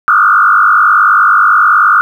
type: tone with frequency modulation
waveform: sine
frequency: 1318.5 Hz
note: E6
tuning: in tune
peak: -4 dBFS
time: 0.08-2.01 s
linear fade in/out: 0 ms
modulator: 49.4 Hz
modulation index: 3
effects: 7-bit

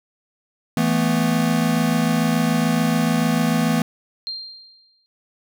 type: chord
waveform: square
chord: E suspended fourth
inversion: none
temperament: equal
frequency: 164.81 / 220 / 246.9 Hz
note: E3 / A3 / B3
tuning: 0 / 0 / 0 cents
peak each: -22 dBFS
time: 0.77-3.82 s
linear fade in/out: 2 ms
type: tone with exponential decay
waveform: sine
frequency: 4186 Hz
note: C8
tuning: in tune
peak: -24 dBFS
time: 4.27-5.06 s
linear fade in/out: 0 ms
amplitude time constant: 170 ms
effects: none

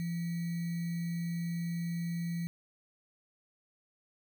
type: tone with sample-and-hold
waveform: sine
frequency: 169.8 Hz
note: F3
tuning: 48 cents flat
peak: -32 dBFS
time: 0-2.47 s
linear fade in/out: 0 ms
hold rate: 2100 Hz
effects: none

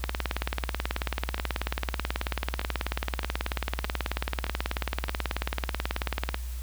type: two click trains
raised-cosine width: 0.3 ms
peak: -17 / -11 dBFS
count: 7 / 117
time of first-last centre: 1.38-5.084 / 0.04-6.344 s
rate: 1.62 / 18.4 Hz
effects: added 60 Hz sine -32 dBFS peak until 6.62 s + white hiss -48 dBFS RMS until 6.62 s

